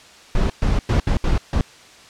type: noise bursts at uneven times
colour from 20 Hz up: brown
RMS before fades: -17 dBFS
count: 6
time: 0.35-0.5 / 0.62-0.79 / 0.89-1 / 1.07-1.17 / 1.24-1.38 / 1.53-1.61 s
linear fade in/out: 2 ms
effects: white hiss -45 dBFS RMS until 2.09 s + low-pass 6000 Hz 12 dB/octave